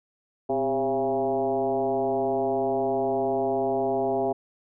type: tone with frequency modulation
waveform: sine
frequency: 538 Hz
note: C5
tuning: 48 cents sharp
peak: -22 dBFS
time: 0.49-4.33 s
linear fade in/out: 10 ms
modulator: 139 Hz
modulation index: 1.9
effects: none